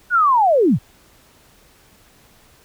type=linear sweep; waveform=sine; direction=down; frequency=1496 to 79.8 Hz; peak=-11 dBFS; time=0.1-0.79 s; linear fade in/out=50 ms; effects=pink hiss -52 dBFS RMS until 2.64 s